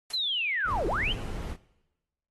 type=noise with exponential decay; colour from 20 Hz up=white; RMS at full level=-36 dBFS; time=0.1-0.23 s; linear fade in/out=5 ms; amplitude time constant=27 ms
type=linear two-way sweep; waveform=sine; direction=down then up; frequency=4186 to 304 to 3214 Hz; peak=-26 dBFS; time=0.13-1.13 s; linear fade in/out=10 ms; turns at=0.87 s
type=noise; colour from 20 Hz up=brown; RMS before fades=-34 dBFS; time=0.65-1.57 s; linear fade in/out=50 ms
effects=noise-tail reverb RT60 1.0 s tail -20 dB re dry + AAC 32 kbps